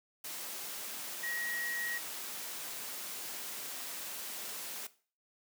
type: tone in noise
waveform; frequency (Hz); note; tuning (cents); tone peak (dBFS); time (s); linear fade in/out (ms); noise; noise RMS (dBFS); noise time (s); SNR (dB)
sine; 1900; A#6; +33; -36; 1.23-1.98; 5; white; -42; 0.24-4.87; +3
effects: noise-tail reverb RT60 0.4 s tail -17 dB re dry + high-pass 200 Hz 12 dB/octave